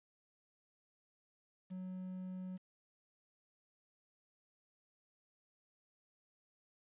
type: tone with quantisation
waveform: triangle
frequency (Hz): 185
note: F#3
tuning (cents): 0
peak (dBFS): -40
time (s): 1.7-2.58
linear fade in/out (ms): 20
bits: 11
effects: resampled to 8000 Hz